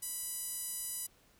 5% pulse tone with band-pass filter, 987.8 Hz, B5, in tune, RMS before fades -40 dBFS, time 0.02-1.07 s, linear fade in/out 10 ms, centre 11000 Hz, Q 2, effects pink hiss -66 dBFS RMS until 1.39 s

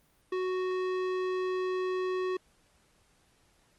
sine tone with tanh clipping, 370 Hz, F#4, in tune, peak -31 dBFS, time 0.32-2.37 s, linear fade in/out 5 ms, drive 17 dB, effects pink hiss -67 dBFS RMS until 3.78 s + Opus 32 kbps

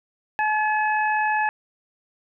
harmonic tone, 855 Hz, A5, 50 cents flat, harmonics 1 / 2 / 3, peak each -21 / -24 / -31 dBFS, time 0.39-1.49 s, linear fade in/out 0 ms, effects none

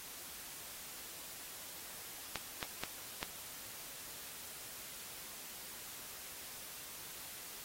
clicks, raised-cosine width 0.2 ms, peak -19 dBFS, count 4, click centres 2.357 / 2.628 / 2.836 / 3.229 s, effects white hiss -49 dBFS RMS until 7.64 s + AAC 48 kbps

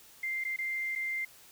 sine tone with dropouts, 2093 Hz, C7, in tune, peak -31 dBFS, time 0.23-1.25 s, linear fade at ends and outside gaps 5 ms, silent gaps 0.44-0.449 / 0.563-0.586 / 0.953-0.958 s, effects white hiss -56 dBFS RMS until 1.51 s

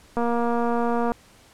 click train, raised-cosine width 1 ms, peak -12 dBFS, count 225, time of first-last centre 0.17-1.119 s, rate 236 Hz, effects pink hiss -53 dBFS RMS until 1.53 s + low-pass 11000 Hz 12 dB/octave

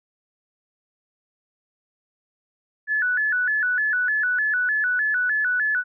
sine tone with vibrato, 1597 Hz, G6, 32 cents sharp, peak -19 dBFS, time 2.87-5.84 s, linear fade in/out 50 ms, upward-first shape square, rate 3.3 Hz, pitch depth 130 cents each way, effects none

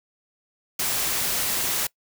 white noise, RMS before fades -25 dBFS, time 0.79-1.87 s, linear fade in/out 5 ms, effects noise-tail reverb RT60 0.1 s tail -23 dB re dry

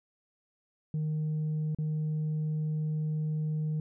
sine tone with dropouts, 154.3 Hz, D#3, 14 cents flat, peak -26 dBFS, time 0.94-3.8 s, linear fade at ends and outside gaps 2 ms, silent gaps 1.748-1.786 s, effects tanh soft clip ceiling -27 dBFS

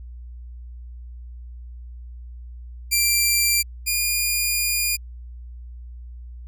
10% pulse tone pair in turn, 2365 / 2424 Hz, D7 / D#7, +12 / -46 cents, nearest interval unison, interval 42 cents, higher second, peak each -8 / -11 dBFS, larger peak first, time 2.91-3.63 / 3.86-4.97 s, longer second, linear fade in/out 20 ms, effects added 60 Hz sine -35 dBFS peak until 6.47 s

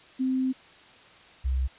sine tone pair in turn, 260 / 65 Hz, C4 / C2, -11 / -11 cents, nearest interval 2 octaves, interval 2400 cents, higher first, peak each -23 dBFS, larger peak neither, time 0.19-0.53 / 1.44-1.68 s, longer first, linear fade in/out 20 ms, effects white hiss -52 dBFS RMS until 1.78 s + resampled to 8000 Hz

